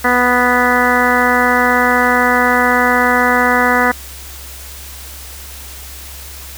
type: harmonic tone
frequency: 246.9 Hz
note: B3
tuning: in tune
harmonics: 1 / 2 / 3 / 4 / 5 / 6 / 7 / 8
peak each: -18 / -18 / -18 / -18 / -18 / -18 / -18 / -18 dBFS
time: 0.04-3.92 s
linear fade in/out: 10 ms
effects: added 67 Hz sine -33 dBFS peak until 6.57 s + white hiss -33 dBFS RMS until 6.57 s